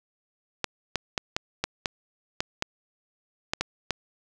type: clicks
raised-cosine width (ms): 0.2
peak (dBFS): -8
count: 11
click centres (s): 0.643 / 0.957 / 1.178 / 1.365 / 1.64 / 1.858 / 2.405 / 2.624 / 3.535 / 3.61 / 3.907
effects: none